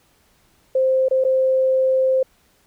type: tone with dropouts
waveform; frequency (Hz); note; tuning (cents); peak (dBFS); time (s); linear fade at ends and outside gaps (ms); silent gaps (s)
sine; 523.3; C5; 0; -14; 0.75-2.23; 5; 1.085-1.11 / 1.24-1.248
effects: pink hiss -59 dBFS RMS until 2.66 s